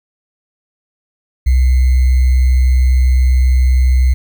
sine tone with sample-and-hold, 63.7 Hz, C2, 46 cents flat, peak -7 dBFS, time 1.46-4.14 s, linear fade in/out 10 ms, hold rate 2100 Hz, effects none

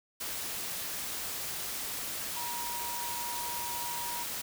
sine tone in noise, 954 Hz, A#5, 40 cents sharp, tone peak -38 dBFS, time 2.36-4.24 s, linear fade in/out 10 ms, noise white, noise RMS -37 dBFS, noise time 0.2-4.42 s, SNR -4 dB, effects none

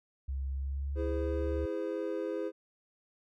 sine tone with pitch glide, 67.4 to 72.66 Hz, C#2 to D2, -48 to -18 cents, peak -32 dBFS, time 0.28-1.66 s, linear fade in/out 10 ms, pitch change +130 cents, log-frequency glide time 0.51-1.35 s
triangle chord, E augmented, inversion none, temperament just, 329.6 / 412 / 515 Hz, E4 / G#4 / B#4, 0 / -14 / -28 cents, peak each -35 dBFS, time 0.95-2.52 s, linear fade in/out 50 ms
effects none

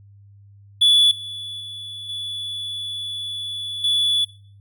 triangle tone with level steps, 3436 Hz, A7, 42 cents flat, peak -10 / -28 / -30 / -25 / -15 dBFS, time 0.81-4.25 s, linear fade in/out 10 ms, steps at 1.11 / 1.6 / 2.09 / 3.84 s, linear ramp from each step 2 ms, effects noise-tail reverb RT60 0.5 s tail -19 dB re dry + added 100 Hz sine -45 dBFS peak until 4.6 s

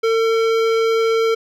sine tone with hard clipping, 451.5 Hz, A4, 45 cents sharp, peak -16 dBFS, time 0.03-1.35 s, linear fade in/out 10 ms, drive 16 dB, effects none

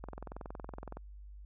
click train, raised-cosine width 1 ms, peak -29 dBFS, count 21, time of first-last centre 0.04-0.97 s, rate 21.5 Hz, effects added 50 Hz sine -47 dBFS peak until 1.45 s

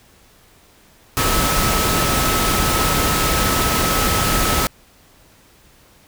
sine tone in noise, 1294 Hz, E6, 32 cents flat, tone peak -23 dBFS, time 1.17-4.67 s, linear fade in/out 0 ms, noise pink, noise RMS -18 dBFS, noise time 1.17-4.67 s, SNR -8 dB, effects pink hiss -51 dBFS RMS until 6.07 s

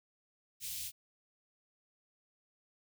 white band-stop noise, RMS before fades -41 dBFS, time 0.6-0.92 s, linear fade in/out 50 ms, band 140 to 2600 Hz, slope 24 dB/octave, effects none

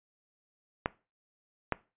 clicks, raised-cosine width 0.5 ms, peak -12 dBFS, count 2, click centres 0.859 / 1.723 s, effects noise-tail reverb RT60 0.3 s tail -20 dB re dry + resampled to 8000 Hz

